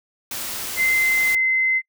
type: noise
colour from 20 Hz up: white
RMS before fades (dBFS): -29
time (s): 0.31-1.35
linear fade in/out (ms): 2
type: tone with pitch glide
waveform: sine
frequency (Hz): 2073 to 2060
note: C7 to C7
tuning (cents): -17 to -28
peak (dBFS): -16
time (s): 0.76-1.82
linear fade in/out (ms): 50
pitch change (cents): -11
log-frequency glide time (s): 0.93-1.47
effects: noise-tail reverb RT60 0.1 s tail -26 dB re dry